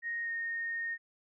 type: tone with pitch glide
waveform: sine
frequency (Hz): 1864.7 to 1846.5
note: A#6 to A#6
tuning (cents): 0 to -17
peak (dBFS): -33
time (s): 0.02-0.98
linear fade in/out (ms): 50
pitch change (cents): -17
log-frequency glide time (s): 0.23-0.3
effects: none